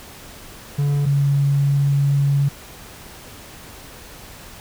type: tone pair in turn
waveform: triangle / sine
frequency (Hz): 143.3 / 140.68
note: D3 / C#3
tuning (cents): -42 / +26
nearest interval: unison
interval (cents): 32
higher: first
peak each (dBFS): -14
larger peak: neither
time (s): 0.78-1.06 / 1.06-2.49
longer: second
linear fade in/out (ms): 10
effects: pink hiss -40 dBFS RMS until 4.6 s